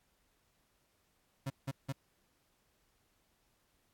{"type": "tone bursts", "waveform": "35% pulse", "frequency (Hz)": 135.9, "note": "C#3", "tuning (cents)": -34, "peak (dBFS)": -33, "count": 3, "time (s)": [1.46, 1.926], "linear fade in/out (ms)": 10, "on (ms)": 42, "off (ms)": 170, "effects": ["pink hiss -75 dBFS RMS until 3.93 s", "AAC 64 kbps"]}